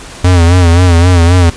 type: tone with vibrato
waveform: square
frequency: 87.31 Hz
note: F2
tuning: in tune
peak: -4 dBFS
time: 0.24-1.5 s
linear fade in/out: 5 ms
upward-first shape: sine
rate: 3.8 Hz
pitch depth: 79 cents each way
effects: pink hiss -29 dBFS RMS until 1.56 s + resampled to 22050 Hz